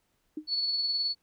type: tone with exponential decay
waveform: sine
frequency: 306.9 Hz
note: D#4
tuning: 24 cents flat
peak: -29 dBFS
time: 0.37-0.47 s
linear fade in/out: 5 ms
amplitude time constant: 21 ms
type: tone with tremolo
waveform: sine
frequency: 4422 Hz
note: C#8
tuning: 5 cents flat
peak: -25 dBFS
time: 0.47-1.15 s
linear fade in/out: 50 ms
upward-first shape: sine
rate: 19 Hz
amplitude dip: 35%
effects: pink hiss -74 dBFS RMS until 1.22 s